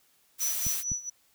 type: noise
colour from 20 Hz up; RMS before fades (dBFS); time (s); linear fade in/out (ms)
blue; -32; 0.38-0.84; 50
type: tone with tremolo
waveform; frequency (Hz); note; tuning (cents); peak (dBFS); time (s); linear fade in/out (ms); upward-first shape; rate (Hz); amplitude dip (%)
sine; 5920; F#8; 0; -27; 0.4-1.1; 10; sine; 4.4; 85
type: clicks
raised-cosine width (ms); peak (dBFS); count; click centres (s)
5; -24; 2; 0.667 / 0.918
effects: white hiss -66 dBFS RMS until 1.34 s